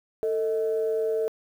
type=tone pair together; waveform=sine; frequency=445.5 / 630 Hz; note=A4 / D#5; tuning=+22 / +21 cents; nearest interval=tritone; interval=599 cents; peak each=-23 / -30 dBFS; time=0.23-1.28 s; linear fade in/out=0 ms; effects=tanh soft clip ceiling -16 dBFS + 9-bit